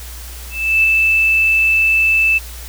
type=tone with ADSR envelope; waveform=sine; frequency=2637 Hz; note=E7; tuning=in tune; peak=-8 dBFS; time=0.5-2.39 s; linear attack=340 ms; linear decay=3 ms; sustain=-2 dB; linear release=19 ms; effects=added 60 Hz sine -30 dBFS peak until 2.68 s + white hiss -35 dBFS RMS until 2.68 s